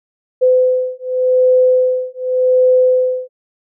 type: beating tone pair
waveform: sine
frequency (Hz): 508 / 508.87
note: B4 / C5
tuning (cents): +49 / -48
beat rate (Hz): 0.87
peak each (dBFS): -13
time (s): 0.41-3.29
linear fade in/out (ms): 20
effects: none

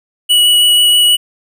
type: tone with vibrato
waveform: square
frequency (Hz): 2933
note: F#7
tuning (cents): -16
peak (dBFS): -7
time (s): 0.29-1.17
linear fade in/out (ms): 20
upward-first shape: sine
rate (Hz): 6.2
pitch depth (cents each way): 8
effects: none

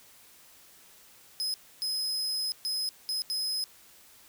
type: tone bursts at uneven times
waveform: 40% pulse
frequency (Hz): 5080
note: D#8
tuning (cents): +35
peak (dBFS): -28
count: 5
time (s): 1.4-1.54 / 1.82-2.52 / 2.65-2.89 / 3.09-3.22 / 3.3-3.64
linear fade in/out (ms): 0
effects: white hiss -56 dBFS RMS until 4.28 s

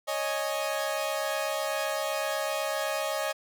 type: chord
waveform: sawtooth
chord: C# suspended second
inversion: none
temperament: equal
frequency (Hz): 554.4 / 622.3 / 830.6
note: C#5 / D#5 / G#5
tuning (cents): 0 / 0 / 0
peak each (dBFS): -29 / -27 / -32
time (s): 0.07-3.33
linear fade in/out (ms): 20
effects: none

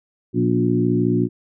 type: harmonic tone with a mistuned harmonic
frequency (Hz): 59.6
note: A#1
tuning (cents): +39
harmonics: 2 / 3 / 4 / 5 / 6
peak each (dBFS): -22 / -22 / -22 / -22 / -22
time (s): 0.33-1.29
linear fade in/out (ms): 50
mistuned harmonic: 5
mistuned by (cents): -32
effects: none

